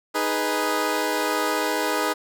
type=chord; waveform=15% pulse; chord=G# minor; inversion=second; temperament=equal; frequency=311.1 / 415.3 / 493.9 Hz; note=D#4 / G#4 / B4; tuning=0 / 0 / 0 cents; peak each=-20 dBFS; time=0.14-2.14 s; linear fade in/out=20 ms; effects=none